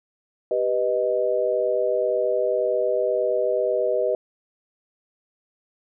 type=chord; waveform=sine; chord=G augmented; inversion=none; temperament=equal; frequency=392 / 493.9 / 622.3 Hz; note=G4 / B4 / D#5; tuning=0 / 0 / 0 cents; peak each=-26 / -23 / -23 dBFS; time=0.51-4.15 s; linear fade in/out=2 ms; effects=none